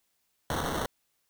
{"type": "noise with sample-and-hold", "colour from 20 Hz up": "white", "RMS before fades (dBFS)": -31, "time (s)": [0.5, 0.86], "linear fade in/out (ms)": 2, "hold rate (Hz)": 2450, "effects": ["white hiss -75 dBFS RMS until 1.29 s"]}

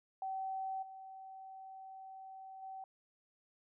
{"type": "tone with level steps", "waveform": "sine", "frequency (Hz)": 766, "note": "G5", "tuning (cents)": -40, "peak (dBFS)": [-37, -48, -44], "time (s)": [0.22, 2.84], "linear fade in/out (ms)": 2, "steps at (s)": [0.82, 2.62], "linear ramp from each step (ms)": 10, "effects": []}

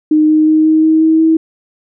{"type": "tone with pitch steps", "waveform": "sine", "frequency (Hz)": [307.5, 309.8, 312.2, 314.5, 316.9, 319.3, 321.7], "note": ["D#4", "D#4", "D#4", "D#4", "D#4", "D#4", "E4"], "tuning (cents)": [-20, -7, 6, 19, 32, 45, -42], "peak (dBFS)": -6, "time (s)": [0.11, 1.37], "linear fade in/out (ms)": 5, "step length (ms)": 180, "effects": []}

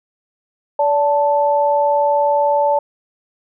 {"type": "tone pair together", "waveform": "sine", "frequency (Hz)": [576.3, 880], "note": ["D5", "A5"], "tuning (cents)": [-33, 0], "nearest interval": "perfect fifth", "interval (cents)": 733, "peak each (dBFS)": -15, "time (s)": [0.79, 2.79], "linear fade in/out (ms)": 5, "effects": []}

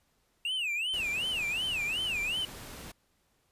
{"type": "tone with vibrato", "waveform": "triangle", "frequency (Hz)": 2694, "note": "E7", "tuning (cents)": 37, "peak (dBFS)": -28, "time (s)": [0.45, 2.45], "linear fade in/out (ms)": 2, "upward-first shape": "sine", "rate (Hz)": 2.7, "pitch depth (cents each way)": 240}
{"type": "noise", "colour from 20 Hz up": "pink", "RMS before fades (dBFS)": -45, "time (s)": [0.93, 2.92], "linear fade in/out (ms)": 10}
{"effects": ["pink hiss -72 dBFS RMS until 3.51 s", "resampled to 32000 Hz"]}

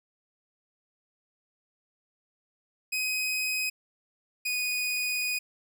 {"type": "tone pair in turn", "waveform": "sawtooth", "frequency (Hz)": [2517, 2479], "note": ["D#7", "D#7"], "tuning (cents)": [19, -7], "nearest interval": "unison", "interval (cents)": 26, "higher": "first", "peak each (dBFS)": -24, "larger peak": "neither", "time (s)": [[2.92, 3.7], [4.45, 5.39]], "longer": "second", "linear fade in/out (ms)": 10, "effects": []}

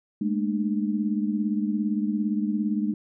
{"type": "tone cluster", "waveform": "sine", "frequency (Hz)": [207.8, 225.3, 301.6], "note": ["G#3", "A3", "D4"], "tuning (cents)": [1, 41, 46], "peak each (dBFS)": [-25, -29, -29], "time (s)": [0.21, 2.94], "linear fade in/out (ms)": 5, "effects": []}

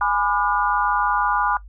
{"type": "chord", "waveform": "sine", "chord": "G# diminished seventh", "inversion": "none", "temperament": "just", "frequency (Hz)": [830.6, 996.7, 1196.1, 1435.3], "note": ["G#5", "B5", "D6", "F6"], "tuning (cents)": [0, 16, 31, 47], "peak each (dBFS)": -23, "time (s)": [0.01, 1.57], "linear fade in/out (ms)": 2, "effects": ["noise-tail reverb RT60 0.1 s tail -18 dB re dry", "added 50 Hz sine -38 dBFS peak until 1.68 s"]}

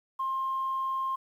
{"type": "tone", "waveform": "sine", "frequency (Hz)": 1061, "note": "C6", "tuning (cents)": 24, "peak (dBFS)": -27, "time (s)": [0.19, 1.16], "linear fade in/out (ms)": 10, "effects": ["tanh soft clip ceiling -23 dBFS", "10-bit"]}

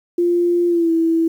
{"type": "tone with pitch glide", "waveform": "sine", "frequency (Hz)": [348, 328.7], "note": ["F4", "E4"], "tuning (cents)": [-6, -5], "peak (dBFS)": -13, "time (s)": [0.18, 1.28], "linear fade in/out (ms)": 5, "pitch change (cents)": -99, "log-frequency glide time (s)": [0.68, 0.91], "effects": ["8-bit"]}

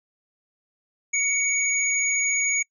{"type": "tone pair together", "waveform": "sine", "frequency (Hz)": [2243, 6733], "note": ["C#7", "G#8"], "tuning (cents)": [20, 23], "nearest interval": "octave + perfect fifth", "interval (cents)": 1903, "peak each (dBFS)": -23, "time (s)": [1.13, 2.63], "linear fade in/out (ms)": 10, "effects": ["noise-tail reverb RT60 0.1 s tail -26 dB re dry"]}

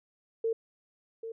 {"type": "tone with echo", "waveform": "sine", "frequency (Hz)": 452.3, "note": "A4", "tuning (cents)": 48, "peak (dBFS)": -26, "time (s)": [0.44, 0.53], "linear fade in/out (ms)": 5, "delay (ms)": 790, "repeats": 1, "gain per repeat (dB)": -10, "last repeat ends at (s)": 1.32, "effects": []}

